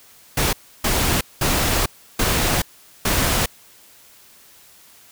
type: noise bursts at uneven times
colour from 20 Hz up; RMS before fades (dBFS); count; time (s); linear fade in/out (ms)
pink; -19; 5; 0.37-0.53 / 0.84-1.21 / 1.41-1.86 / 2.19-2.62 / 3.05-3.46; 5
effects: white hiss -49 dBFS RMS until 5.11 s